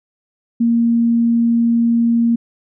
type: tone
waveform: sine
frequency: 233.1 Hz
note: A#3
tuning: in tune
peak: -11 dBFS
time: 0.6-2.36 s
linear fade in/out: 10 ms
effects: none